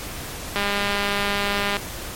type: click train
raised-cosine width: 0.3 ms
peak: -7 dBFS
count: 245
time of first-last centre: 0.56-1.768 s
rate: 202 Hz
effects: pink hiss -33 dBFS RMS until 2.15 s + MP3 64 kbps